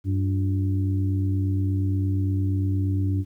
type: harmonic tone with a mistuned harmonic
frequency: 96.5 Hz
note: G2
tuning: 27 cents flat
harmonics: 1 / 2 / 3 / 4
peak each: -21 / -36 / -29 / -41 dBFS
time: 0.04-3.25 s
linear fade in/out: 50 ms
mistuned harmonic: 4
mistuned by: -130 cents
effects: 10-bit